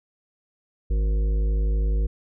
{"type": "harmonic tone", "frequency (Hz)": 51.91, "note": "G#1", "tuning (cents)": 0, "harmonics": [1, 3, 5, 7, 9, 10], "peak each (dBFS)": [-19, -36, -43, -41, -40, -51], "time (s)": [0.9, 2.07], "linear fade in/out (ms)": 10, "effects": []}